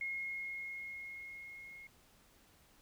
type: tone with level ramp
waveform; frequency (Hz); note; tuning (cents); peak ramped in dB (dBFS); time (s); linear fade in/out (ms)
sine; 2155; C#7; -49; -36 to -50; 0.01-1.87; 2
effects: pink hiss -66 dBFS RMS until 2.81 s